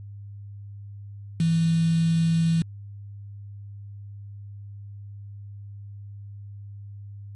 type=tone with quantisation; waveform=sine; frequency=165 Hz; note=E3; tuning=2 cents sharp; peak=-18 dBFS; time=1.4-2.62 s; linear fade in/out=2 ms; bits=6; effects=added 101 Hz sine -37 dBFS peak until 7.35 s + MP3 48 kbps